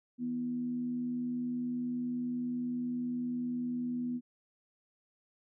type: tone with frequency modulation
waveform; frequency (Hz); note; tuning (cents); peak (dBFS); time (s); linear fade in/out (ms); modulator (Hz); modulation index
sine; 245; B3; -14; -32; 0.18-4.21; 50; 79.9; 0.27
effects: none